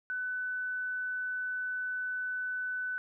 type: tone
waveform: sine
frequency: 1500 Hz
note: F#6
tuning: 23 cents sharp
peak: -32 dBFS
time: 0.1-2.98 s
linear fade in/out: 0 ms
effects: none